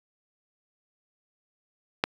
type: click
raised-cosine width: 0.3 ms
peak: -5 dBFS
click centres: 2.039 s
effects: high-pass 150 Hz 12 dB/octave + 7-bit